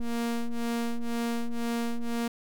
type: ring-modulated tone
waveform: square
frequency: 117 Hz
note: A#2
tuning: 7 cents sharp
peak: -25 dBFS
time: 0-2.28 s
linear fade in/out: 5 ms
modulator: 118 Hz
effects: none